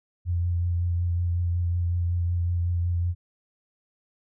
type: tone with vibrato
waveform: sine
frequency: 87 Hz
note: F2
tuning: 6 cents flat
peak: -22 dBFS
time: 0.25-3.15 s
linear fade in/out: 50 ms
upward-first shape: triangle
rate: 5.4 Hz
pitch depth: 25 cents each way
effects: none